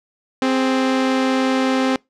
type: tone pair together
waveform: sawtooth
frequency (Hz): 261.8 / 415.3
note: C4 / G#4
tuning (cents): +1 / 0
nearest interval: minor sixth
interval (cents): 799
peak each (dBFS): -12 / -22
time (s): 0.42-1.96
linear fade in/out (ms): 2
effects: noise-tail reverb RT60 0.2 s tail -25 dB re dry + low-pass 5000 Hz 12 dB/octave